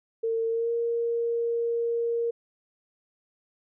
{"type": "tone with pitch glide", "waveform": "sine", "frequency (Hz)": [453.9, 466.9], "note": ["A#4", "A#4"], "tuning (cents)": [-46, 3], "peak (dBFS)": -24, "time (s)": [0.23, 2.31], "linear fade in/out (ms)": 10, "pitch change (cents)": 49, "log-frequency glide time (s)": [0.48, 0.71], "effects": []}